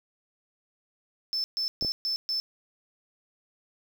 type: tone bursts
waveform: sine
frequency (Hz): 5274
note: E8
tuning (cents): 0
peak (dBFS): -26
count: 5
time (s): 1.33-2.4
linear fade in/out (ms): 0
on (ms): 110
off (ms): 130
type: clicks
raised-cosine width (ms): 2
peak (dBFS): -22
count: 2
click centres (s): 1.825 / 1.848
effects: 8-bit